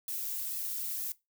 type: noise with flanger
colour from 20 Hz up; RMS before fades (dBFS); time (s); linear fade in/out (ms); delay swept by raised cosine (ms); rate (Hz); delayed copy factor
violet; -36; 0.08-1.12; 2; 1.3 to 2.8; 2.1; -0.7
effects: noise-tail reverb RT60 0.2 s tail -19 dB re dry